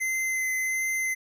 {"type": "tone with vibrato", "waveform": "square", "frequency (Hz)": 2059, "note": "C7", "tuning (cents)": -28, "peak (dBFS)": -26, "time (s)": [0, 1.15], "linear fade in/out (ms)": 20, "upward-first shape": "sine", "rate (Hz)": 1.4, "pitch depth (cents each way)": 11, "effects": []}